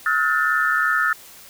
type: tone cluster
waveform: sine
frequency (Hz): 1288 / 1427 / 1510 / 1773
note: E6 / F6 / F#6 / A6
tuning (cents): -41 / +37 / +35 / +13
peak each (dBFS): -22 / -21 / -29 / -21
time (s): 0.06-1.13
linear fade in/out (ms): 2
effects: white hiss -44 dBFS RMS until 1.49 s